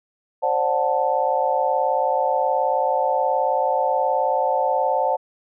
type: chord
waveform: sine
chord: D dominant seventh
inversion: third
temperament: just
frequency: 528.6 / 587.3 / 734.2 / 881 Hz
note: C5 / D5 / F#5 / A5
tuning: +18 / 0 / -14 / +2 cents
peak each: -23 / -25 / -23 / -22 dBFS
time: 0.42-5.17 s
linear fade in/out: 20 ms
effects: none